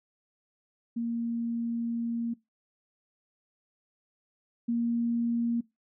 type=tone pair in turn; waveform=sine; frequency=233.1 / 234.6 Hz; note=A#3 / A#3; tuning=0 / +11 cents; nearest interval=unison; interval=11 cents; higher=second; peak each=-28 / -25 dBFS; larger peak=second; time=0.96-2.34 / 4.68-5.61 s; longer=first; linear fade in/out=10 ms; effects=noise-tail reverb RT60 0.2 s tail -21 dB re dry

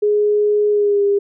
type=tone with pitch glide; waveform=sine; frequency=417.1 to 403.1 Hz; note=G#4 to G4; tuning=+7 to +48 cents; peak=-12 dBFS; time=0.02-1.19 s; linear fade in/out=10 ms; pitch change=-59 cents; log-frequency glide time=0.7-1.03 s; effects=none

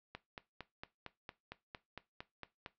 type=click train; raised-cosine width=0.3 ms; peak=-28 dBFS; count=12; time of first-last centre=0.15-2.661 s; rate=4.38 Hz; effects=noise-tail reverb RT60 0.2 s tail -17 dB re dry + low-pass 5000 Hz 12 dB/octave

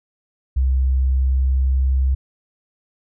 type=tone with pitch glide; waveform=sine; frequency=65.3 to 65.94 Hz; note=C2 to C2; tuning=-3 to +14 cents; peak=-14 dBFS; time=0.56-2.15 s; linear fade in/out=10 ms; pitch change=+17 cents; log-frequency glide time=0.86-2.02 s; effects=none

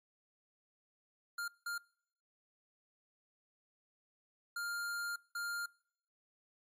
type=tone bursts at uneven times; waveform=square; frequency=1402 Hz; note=F6; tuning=6 cents sharp; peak=-38 dBFS; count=4; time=1.38-1.48 / 1.66-1.78 / 4.56-5.16 / 5.35-5.66 s; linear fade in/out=5 ms; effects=noise-tail reverb RT60 0.7 s tail -26 dB re dry + MP3 64 kbps

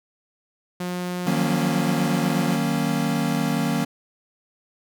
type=tone; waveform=sawtooth; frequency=178.9 Hz; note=F3; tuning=42 cents sharp; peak=-22 dBFS; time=0.8-2.56 s; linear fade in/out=5 ms
type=chord; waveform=square; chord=D# minor seventh; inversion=none; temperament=equal with one note detuned; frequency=155.56 / 187.15 / 233.1 / 277.2 Hz; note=D#3 / F#3 / A#3 / C#4; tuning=0 / +20 / 0 / 0 cents; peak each=-27 / -28 / -26 / -28 dBFS; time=1.26-3.85 s; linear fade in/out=10 ms
effects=none

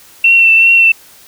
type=tone with vibrato; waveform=sine; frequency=2700 Hz; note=E7; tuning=41 cents sharp; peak=-4 dBFS; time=0.24-0.92 s; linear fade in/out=5 ms; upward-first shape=triangle; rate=2.6 Hz; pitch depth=25 cents each way; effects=white hiss -41 dBFS RMS until 1.27 s

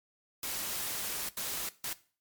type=noise bursts at uneven times; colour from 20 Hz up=white; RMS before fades=-36 dBFS; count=3; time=0.43-1.29 / 1.37-1.69 / 1.84-1.93 s; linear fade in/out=2 ms; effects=noise-tail reverb RT60 0.4 s tail -18 dB re dry + MP3 96 kbps

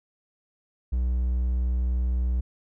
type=tone; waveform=triangle; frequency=61.74 Hz; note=B1; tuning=in tune; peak=-20 dBFS; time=0.92-2.41 s; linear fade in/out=10 ms; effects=none

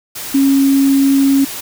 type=tone in noise; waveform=sine; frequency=273.9 Hz; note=C#4; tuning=21 cents flat; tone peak=-8 dBFS; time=0.34-1.45 s; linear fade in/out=10 ms; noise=white; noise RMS=-26 dBFS; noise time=0.15-1.61 s; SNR=+15 dB; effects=none

